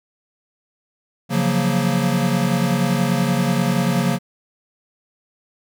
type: chord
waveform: square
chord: Gb major seventh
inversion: second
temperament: equal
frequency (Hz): 138.59 / 174.61 / 185 / 233.1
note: Db3 / F3 / Gb3 / Bb3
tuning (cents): 0 / 0 / 0 / 0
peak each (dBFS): -23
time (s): 1.29-4.19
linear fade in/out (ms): 50
effects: none